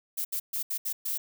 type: noise bursts at uneven times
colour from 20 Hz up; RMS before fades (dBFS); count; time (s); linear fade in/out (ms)
violet; -31; 6; 0.17-0.25 / 0.32-0.4 / 0.53-0.63 / 0.7-0.78 / 0.85-0.93 / 1.05-1.18; 10
effects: none